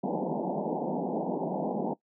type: band-pass noise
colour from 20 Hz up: pink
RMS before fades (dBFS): -31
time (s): 0.03-1.94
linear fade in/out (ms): 10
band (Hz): 160 to 910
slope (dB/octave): 96
effects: noise-tail reverb RT60 0.1 s tail -18 dB re dry